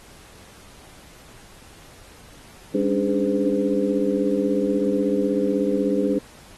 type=tone cluster; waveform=sine; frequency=200.3 / 280.5 / 296.8 / 412.2 / 508 Hz; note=G3 / C#4 / D4 / G#4 / B4; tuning=+38 / +21 / +18 / -13 / +49 cents; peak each=-25 dBFS; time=2.74-6.19 s; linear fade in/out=10 ms; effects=pink hiss -48 dBFS RMS until 6.57 s + AAC 32 kbps